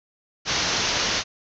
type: low-pass noise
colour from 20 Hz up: white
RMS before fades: -24 dBFS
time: 0.45-1.24 s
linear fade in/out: 50 ms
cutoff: 6400 Hz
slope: 96 dB/octave
effects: none